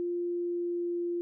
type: tone with pitch glide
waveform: sine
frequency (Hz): 349.2 to 346.8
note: F4 to F4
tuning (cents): 0 to -12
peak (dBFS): -29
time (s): 0-1.21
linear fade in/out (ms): 0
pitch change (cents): -12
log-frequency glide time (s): 0.2-1.04
effects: none